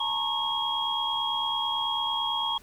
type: tone cluster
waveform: sine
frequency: 867 / 936 / 1090 / 3282 Hz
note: A5 / A#5 / C#6 / G#7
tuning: -26 / +7 / -29 / -21 cents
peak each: -34 / -32 / -34 / -28 dBFS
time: 0-2.58 s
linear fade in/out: 5 ms
effects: pink hiss -55 dBFS RMS until 2.62 s